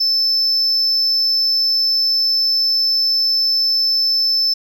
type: tone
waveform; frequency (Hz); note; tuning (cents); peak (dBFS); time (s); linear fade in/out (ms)
sine; 5274; E8; 0; -11; 0-4.54; 10
effects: tanh soft clip ceiling -12 dBFS + 8-bit